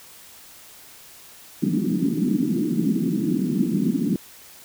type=band-pass noise; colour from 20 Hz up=pink; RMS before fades=-22 dBFS; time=1.62-4.16 s; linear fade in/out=2 ms; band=170 to 320 Hz; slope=48 dB/octave; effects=white hiss -46 dBFS RMS until 4.64 s